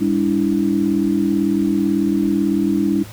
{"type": "tone cluster", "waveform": "sine", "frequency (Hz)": [200.5, 287.8, 325.9], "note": ["G3", "D4", "E4"], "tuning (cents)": [39, -35, -20], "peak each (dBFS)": -19, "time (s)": [0, 3.04], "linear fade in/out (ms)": 20, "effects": ["added 106 Hz sine -36 dBFS peak until 3.12 s", "pink hiss -40 dBFS RMS until 3.12 s"]}